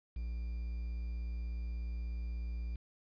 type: tone with quantisation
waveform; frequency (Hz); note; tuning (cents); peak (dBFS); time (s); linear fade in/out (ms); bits
triangle; 58.27; A#1; 0; -34; 0.16-2.76; 5; 10
effects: resampled to 11025 Hz